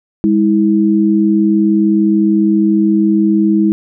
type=tone pair together; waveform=sine; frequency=203.6 / 323.2 Hz; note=G#3 / E4; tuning=-34 / -34 cents; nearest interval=minor sixth; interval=800 cents; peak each=-11 dBFS; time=0.24-3.72 s; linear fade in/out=0 ms; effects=none